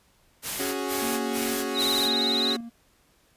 white noise bursts, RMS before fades -31 dBFS, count 4, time 0.42-2.1 s, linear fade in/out 50 ms, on 330 ms, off 120 ms
sawtooth chord, C# suspended fourth, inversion none, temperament equal, 277.2 / 370 / 415.3 Hz, C#4 / F#4 / G#4, 0 / 0 / 0 cents, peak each -28 / -28 / -29 dBFS, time 0.59-2.57 s, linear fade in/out 10 ms
triangle tone with tremolo, 233.1 Hz, A#3, in tune, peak -29 dBFS, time 1.01-2.7 s, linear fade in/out 20 ms, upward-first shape square, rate 0.94 Hz, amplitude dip 45%
sine tone with vibrato, 3910 Hz, B7, 18 cents flat, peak -23 dBFS, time 1.74-2.57 s, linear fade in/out 50 ms, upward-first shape sine, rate 19 Hz, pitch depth 81 cents each way
effects pink hiss -63 dBFS RMS until 3.36 s + resampled to 32000 Hz

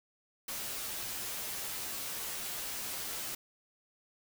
white noise with comb filter, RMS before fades -39 dBFS, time 0.48-3.35 s, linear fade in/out 5 ms, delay 12 ms, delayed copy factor -0.6, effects none

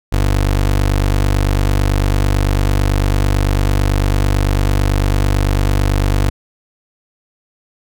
25% pulse tone, 49 Hz, G1, in tune, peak -8 dBFS, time 0.12-6.3 s, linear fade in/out 10 ms, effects none

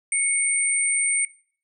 sine tone pair together, 2218 / 8872 Hz, C#7 / C#9, 0 / 0 cents, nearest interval 2 octaves, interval 2400 cents, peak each -25 / -21 dBFS, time 0.12-1.25 s, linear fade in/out 2 ms, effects noise-tail reverb RT60 0.5 s tail -21 dB re dry

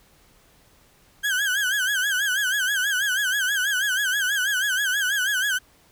35% pulse tone with vibrato, 1576 Hz, G6, 9 cents sharp, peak -19 dBFS, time 1.23-5.59 s, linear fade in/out 20 ms, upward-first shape sine, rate 6.2 Hz, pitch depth 120 cents each way, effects pink hiss -57 dBFS RMS until 5.91 s

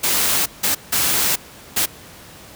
white noise bursts at uneven times, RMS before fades -18 dBFS, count 4, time 0.03-0.46 / 0.63-0.75 / 0.92-1.36 / 1.76-1.86 s, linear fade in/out 10 ms, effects pink hiss -41 dBFS RMS until 2.55 s + high-pass 60 Hz 12 dB/octave

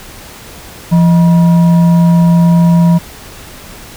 sine tone with frequency modulation, 170.7 Hz, F3, 39 cents flat, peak -4 dBFS, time 0.91-2.99 s, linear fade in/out 20 ms, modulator 794 Hz, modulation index 0.27, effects pink hiss -32 dBFS RMS until 3.96 s

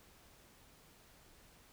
silence, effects pink hiss -63 dBFS RMS until 1.72 s

